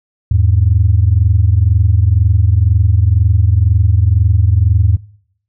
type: tone pair together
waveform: sine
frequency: 82.41 / 104.43 Hz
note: E2 / G#2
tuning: 0 / +10 cents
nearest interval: major third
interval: 410 cents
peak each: -10 dBFS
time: 0.31-4.97 s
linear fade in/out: 5 ms
effects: noise-tail reverb RT60 0.7 s tail -24 dB re dry + tanh soft clip ceiling 0 dBFS